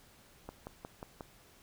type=click train; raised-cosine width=1 ms; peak=-28 dBFS; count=5; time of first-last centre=0.49-1.208 s; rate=5.57 Hz; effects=pink hiss -61 dBFS RMS until 1.62 s